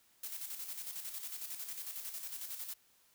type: noise with tremolo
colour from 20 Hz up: blue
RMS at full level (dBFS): -42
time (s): 0.23-2.74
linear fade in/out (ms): 5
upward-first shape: square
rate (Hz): 11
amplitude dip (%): 50
effects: white hiss -69 dBFS RMS until 3.14 s